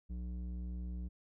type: tone with low-pass filter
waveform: square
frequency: 60.6 Hz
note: B1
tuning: 32 cents flat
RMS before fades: -41 dBFS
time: 0.09-1.09 s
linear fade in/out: 20 ms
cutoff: 210 Hz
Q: 1.1
effects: none